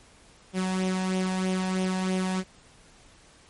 sawtooth tone with flanger, 186.6 Hz, F#3, 15 cents sharp, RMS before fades -27 dBFS, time 0.53-2.44 s, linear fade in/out 50 ms, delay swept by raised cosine 0.32 to 1.19 ms, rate 3.1 Hz, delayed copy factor +0.55, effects pink hiss -55 dBFS RMS until 3.49 s + MP3 48 kbps

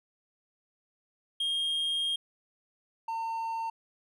triangle tone pair in turn, 3231 / 906.7 Hz, G#7 / A#5, -48 / -48 cents, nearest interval octave + minor seventh, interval 2200 cents, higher first, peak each -26 / -29 dBFS, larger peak first, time 1.4-2.16 / 3.08-3.7 s, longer first, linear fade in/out 5 ms, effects none

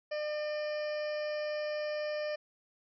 harmonic tone, 602 Hz, D5, 43 cents sharp, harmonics 1 / 2 / 3 / 4 / 5 / 7 / 8 / 9, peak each -33 / -50 / -44 / -48 / -53 / -59 / -51 / -53 dBFS, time 0.11-2.36 s, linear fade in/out 10 ms, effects none

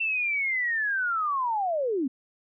sine linear sweep, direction down, 2702 to 243.4 Hz, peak -24 dBFS, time 0-2.08 s, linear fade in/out 10 ms, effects none

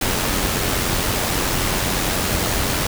pink noise with amplitude modulation, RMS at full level -19 dBFS, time 0.01-2.87 s, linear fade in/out 5 ms, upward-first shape sine, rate 91.5 Hz, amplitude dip 35%, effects none

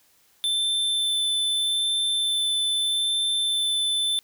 square tone with vibrato, 3536 Hz, A7, 8 cents sharp, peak -22 dBFS, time 0.44-4.19 s, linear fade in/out 0 ms, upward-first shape sine, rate 0.8 Hz, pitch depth 8 cents each way, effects white hiss -61 dBFS RMS until 4.23 s

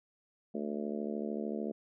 harmonic tone, 73.42 Hz, D2, in tune, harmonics 3 / 4 / 5 / 6 / 7 / 8 / 9, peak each -37 / -43 / -41 / -42 / -46 / -46 / -47 dBFS, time 0.54-1.72 s, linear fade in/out 10 ms, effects none

